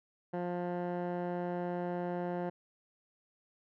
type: tone with low-pass filter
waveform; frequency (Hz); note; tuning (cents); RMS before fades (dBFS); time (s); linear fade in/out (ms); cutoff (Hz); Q
15% pulse; 176.5; F3; +19; -36; 0.33-2.5; 10; 1100; 1.2
effects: none